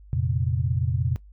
sine chord, F suspended fourth, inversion none, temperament equal with one note detuned, 87.31 / 116.54 / 133.64 Hz, F2 / Bb2 / C3, 0 / 0 / +37 cents, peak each -26 dBFS, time 0.13-1.16 s, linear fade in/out 0 ms, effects noise-tail reverb RT60 0.1 s tail -18 dB re dry + added 50 Hz sine -45 dBFS peak until 1.32 s

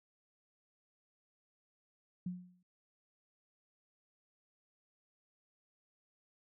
sine tone with exponential decay, 180 Hz, F#3, 47 cents flat, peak -34 dBFS, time 2.26-2.63 s, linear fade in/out 5 ms, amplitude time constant 80 ms, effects none

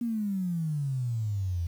sine exponential sweep, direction down, 241 to 82.41 Hz, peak -27 dBFS, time 0.01-1.67 s, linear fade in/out 5 ms, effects 9-bit

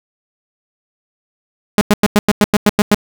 sawtooth tone bursts, 207.7 Hz, G#3, in tune, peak -3 dBFS, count 10, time 1.78-2.945 s, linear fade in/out 0 ms, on 31 ms, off 95 ms, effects none

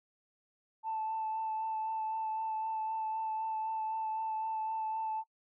sine tone with vibrato, 880 Hz, A5, in tune, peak -32 dBFS, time 0.83-5.24 s, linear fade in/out 50 ms, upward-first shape sine, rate 3.9 Hz, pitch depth 16 cents each way, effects noise-tail reverb RT60 0.1 s tail -19 dB re dry + tanh soft clip ceiling -28 dBFS

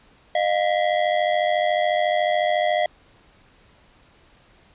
square ring-modulated tone, 660 Hz, E5, 2 cents sharp, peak -16 dBFS, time 0.35-2.86 s, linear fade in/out 2 ms, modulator 47 Hz, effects pink hiss -55 dBFS RMS until 4.74 s + resampled to 8000 Hz

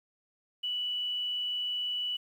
sine tone with quantisation, 2958 Hz, F#7, 1 cent flat, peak -30 dBFS, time 0.63-2.17 s, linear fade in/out 10 ms, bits 10, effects none

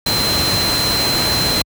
sine tone in noise, 4100 Hz, C8, 36 cents flat, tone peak -17 dBFS, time 0.06-1.62 s, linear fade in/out 5 ms, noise pink, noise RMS -19 dBFS, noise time 0.06-1.62 s, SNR -1 dB, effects high-pass 60 Hz 12 dB/octave

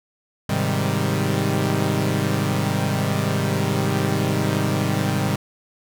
sawtooth chord, Ab major seventh, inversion none, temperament equal, 103.83 / 130.81 / 155.56 / 196 Hz, Ab2 / C3 / Eb3 / G3, 0 / 0 / 0 / 0 cents, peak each -21 dBFS, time 0.49-5.36 s, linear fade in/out 5 ms, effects none

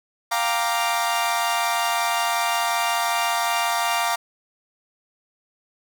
sawtooth chord, G minor seventh, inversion third, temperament equal, 698.5 / 784 / 932.3 / 1174.7 Hz, F5 / G5 / Bb5 / D6, 0 / 0 / 0 / 0 cents, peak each -21 / -27 / -21 / -23 dBFS, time 0.31-4.16 s, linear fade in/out 10 ms, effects none

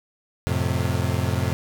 35% pulse chord, F major, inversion none, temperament equal with one note detuned, 89.24 / 110 / 130.81 Hz, F2 / A2 / C3, +38 / 0 / 0 cents, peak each -23 / -25 / -24 dBFS, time 0.47-1.53 s, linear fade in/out 0 ms, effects none

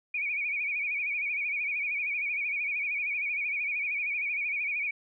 sine tone with vibrato, 2349 Hz, D7, in tune, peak -28 dBFS, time 0.14-4.91 s, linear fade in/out 5 ms, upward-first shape sine, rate 13 Hz, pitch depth 96 cents each way, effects none

